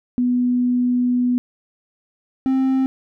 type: tone pair in turn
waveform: sine / triangle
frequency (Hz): 246.9 / 263.9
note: B3 / C4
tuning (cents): 0 / +15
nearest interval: minor second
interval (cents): 115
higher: second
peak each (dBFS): -15 / -13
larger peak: second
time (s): 0.18-1.38 / 2.46-2.86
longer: first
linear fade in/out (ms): 0
effects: none